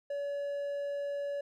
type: tone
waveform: triangle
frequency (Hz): 569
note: C#5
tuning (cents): +45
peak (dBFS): -31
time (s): 0.1-1.41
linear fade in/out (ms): 5
effects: none